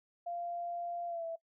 sine tone with pitch glide, 693 to 661.7 Hz, F5 to E5, -14 to +6 cents, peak -36 dBFS, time 0.26-1.36 s, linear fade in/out 10 ms, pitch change -80 cents, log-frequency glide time 1.07-1.25 s, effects noise-tail reverb RT60 0.1 s tail -23 dB re dry

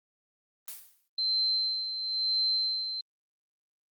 blue noise with exponential decay, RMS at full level -37 dBFS, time 0.68-1.08 s, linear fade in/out 1 ms, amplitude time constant 85 ms
sine tone with tremolo, 4104 Hz, C8, 34 cents flat, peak -24 dBFS, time 1.18-3.01 s, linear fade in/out 5 ms, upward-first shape sine, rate 0.99 Hz, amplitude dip 60%
effects Opus 24 kbps

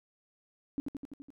sine tone with echo, 280.7 Hz, C#4, 22 cents sharp, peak -29 dBFS, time 0.78-0.8 s, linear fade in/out 0 ms, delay 84 ms, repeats 6, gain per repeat -3 dB, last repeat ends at 1.304 s, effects none

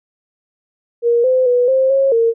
sine tone with pitch steps, 471.8 / 514 / 490.9 / 527 / 543 / 459.3 Hz, A#4 / C5 / B4 / C5 / C#5 / A#4, +21 / -31 / -10 / +12 / -36 / -26 cents, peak -10 dBFS, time 1.02-2.34 s, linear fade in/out 50 ms, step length 220 ms, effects none

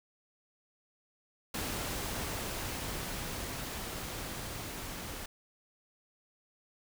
pink noise with level ramp, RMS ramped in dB -36 to -42 dBFS, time 1.54-5.26 s, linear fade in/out 5 ms, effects none

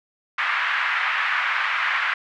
white band-pass noise, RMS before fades -23 dBFS, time 0.38-2.14 s, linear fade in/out 5 ms, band 1100 to 2200 Hz, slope 24 dB/octave, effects none

